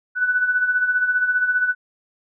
sine tone with tremolo, 1490 Hz, F#6, 12 cents sharp, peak -14 dBFS, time 0.15-1.75 s, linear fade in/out 50 ms, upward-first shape sine, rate 15 Hz, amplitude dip 60%, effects none

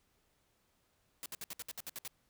white noise bursts, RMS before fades -43 dBFS, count 10, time 1.23-2.077 s, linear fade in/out 0 ms, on 28 ms, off 63 ms, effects pink hiss -75 dBFS RMS until 2.29 s

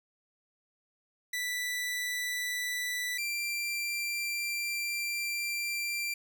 sawtooth tone pair in turn, 1975.5 / 2362 Hz, B6 / D7, 0 / +9 cents, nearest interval minor third, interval 309 cents, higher second, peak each -28 dBFS, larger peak neither, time 1.33-3.18 / 3.18-6.14 s, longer second, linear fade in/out 5 ms, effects none

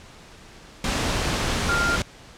sine tone in noise, 1396.9 Hz, F6, in tune, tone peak -21 dBFS, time 1.69-1.96 s, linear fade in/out 2 ms, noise pink, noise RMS -24 dBFS, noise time 0.84-2.02 s, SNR 0 dB, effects pink hiss -46 dBFS RMS until 2.37 s + low-pass 7000 Hz 12 dB/octave

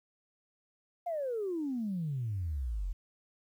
sine exponential sweep, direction down, 717 to 41.2 Hz, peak -31 dBFS, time 1.06-2.93 s, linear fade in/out 10 ms, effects tanh soft clip ceiling -27 dBFS + 11-bit

